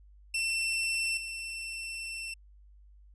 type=tone with level steps; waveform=sawtooth; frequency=2691 Hz; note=E7; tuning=35 cents sharp; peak=-25 / -33 dBFS; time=0.34-2.34 s; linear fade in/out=5 ms; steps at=1.17 s; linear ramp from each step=5 ms; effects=added 50 Hz sine -53 dBFS peak until 3.14 s + resampled to 24000 Hz